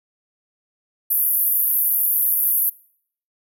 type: band-pass noise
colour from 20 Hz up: white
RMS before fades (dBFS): -19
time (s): 1.1-2.7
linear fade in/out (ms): 10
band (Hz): 11000 to 15000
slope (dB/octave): 96
effects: noise-tail reverb RT60 0.6 s tail -23 dB re dry